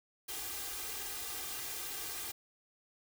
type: noise with comb filter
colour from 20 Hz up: white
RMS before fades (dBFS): -41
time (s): 0.28-2.32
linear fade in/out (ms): 10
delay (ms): 2.5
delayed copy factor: +0.9
effects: none